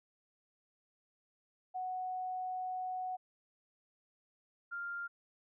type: tone pair in turn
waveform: sine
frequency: 740 / 1396.9 Hz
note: F#5 / F6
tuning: 0 / 0 cents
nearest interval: major seventh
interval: 1100 cents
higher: second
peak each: -36 / -38 dBFS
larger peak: first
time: 1.74-3.17 / 4.71-5.08 s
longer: first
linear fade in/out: 20 ms
effects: none